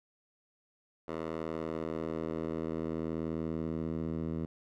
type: tone with band-pass filter sweep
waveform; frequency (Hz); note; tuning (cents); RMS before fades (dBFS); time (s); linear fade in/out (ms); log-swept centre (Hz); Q
10% pulse; 80.5; E2; -41; -36; 1.08-4.46; 5; 660 to 190; 0.83
effects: none